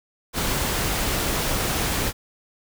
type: noise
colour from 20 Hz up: pink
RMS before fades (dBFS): -24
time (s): 0.33-2.13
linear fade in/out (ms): 50
effects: none